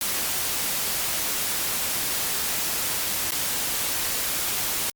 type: noise with dropouts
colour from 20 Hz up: white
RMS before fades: -26 dBFS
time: 0.01-4.9 s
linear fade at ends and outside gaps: 2 ms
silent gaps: 3.309-3.319 s
effects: Opus 48 kbps